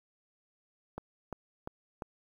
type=click train; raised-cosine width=1 ms; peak=-24 dBFS; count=4; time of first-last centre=0.98-2.022 s; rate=2.88 Hz; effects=9-bit